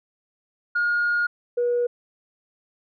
sine tone pair in turn, 1428 / 483.2 Hz, F6 / B4, +38 / -38 cents, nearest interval octave + perfect fifth, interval 1876 cents, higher first, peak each -18 dBFS, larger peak neither, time 0.75-1.27 / 1.57-1.87 s, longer first, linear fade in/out 10 ms, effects tanh soft clip ceiling -16 dBFS

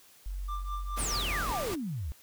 sine tone, 46.6 Hz, F#1, 13 cents sharp, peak -33 dBFS, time 0.26-1.52 s, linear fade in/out 0 ms
triangle tone with tremolo, 1185 Hz, D6, 15 cents sharp, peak -32 dBFS, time 0.48-1.74 s, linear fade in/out 10 ms, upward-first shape triangle, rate 4.8 Hz, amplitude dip 95%
pink noise, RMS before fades -37 dBFS, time 0.96-1.76 s, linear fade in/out 20 ms
sine exponential sweep, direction down, 9956 to 61.74 Hz, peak -32 dBFS, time 0.99-2.12 s, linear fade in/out 0 ms
effects white hiss -58 dBFS RMS until 2.22 s

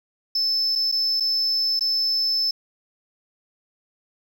sine tone with dropouts, 5260 Hz, E8, 5 cents flat, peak -17 dBFS, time 0.35-2.51 s, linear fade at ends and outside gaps 5 ms, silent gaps 0.754-0.757 / 0.916-0.923 / 1.2-1.205 / 1.794-1.808 s, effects tanh soft clip ceiling -18 dBFS + 8-bit

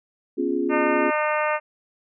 sine chord, C# dominant seventh, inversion third, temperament equal, 246.9 / 277.2 / 349.2 / 415.3 Hz, B3 / C#4 / E#4 / G#4, 0 / 0 / 0 / 0 cents, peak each -29 / -25 / -25 / -28 dBFS, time 0.37-1.11 s, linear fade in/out 20 ms
harmonic tone, 303.5 Hz, D#4, 43 cents flat, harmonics 2 / 3 / 4 / 5 / 6 / 7 / 8 / 9, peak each -24 / -27 / -27 / -31 / -31 / -32 / -35 / -35 dBFS, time 0.69-1.6 s, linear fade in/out 50 ms
effects none

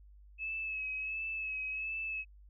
sine tone with vibrato, 2588 Hz, E7, 32 cents flat, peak -35 dBFS, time 0.38-2.25 s, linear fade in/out 50 ms, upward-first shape sine, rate 1.4 Hz, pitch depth 32 cents each way, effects added 50 Hz sine -54 dBFS peak until 2.49 s

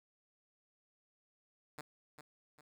5% pulse tone with echo, 150 Hz, D3, 37 cents sharp, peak -33 dBFS, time 1.78-1.81 s, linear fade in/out 2 ms, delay 400 ms, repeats 2, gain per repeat -8 dB, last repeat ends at 2.61 s, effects none

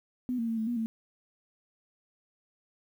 sine tone with pitch steps, 250 / 230 / 226.6 / 220.5 / 240.2 / 224.4 Hz, B3 / A#3 / A#3 / A3 / B3 / A3, +21 / -23 / -49 / +4 / -48 / +34 cents, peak -28 dBFS, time 0.29-0.86 s, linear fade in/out 0 ms, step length 95 ms, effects 10-bit

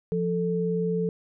sine tone pair together, 174.2 / 440.7 Hz, F3 / A4, -4 / +3 cents, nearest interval octave + major third, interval 1607 cents, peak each -26 dBFS, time 0.12-1.09 s, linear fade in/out 0 ms, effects none

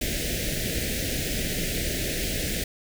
pink band-stop noise, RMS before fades -28 dBFS, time 0.01-2.64 s, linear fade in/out 5 ms, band 640 to 1700 Hz, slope 48 dB/octave, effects none

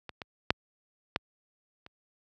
clicks, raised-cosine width 0.3 ms, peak -23 / -22 / -6 / -10 / -30 dBFS, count 5, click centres 0.093 / 0.218 / 0.505 / 1.161 / 1.864 s, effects high-pass 60 Hz 12 dB/octave

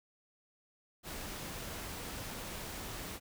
pink noise, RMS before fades -43 dBFS, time 1.03-3.2 s, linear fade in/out 50 ms, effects none

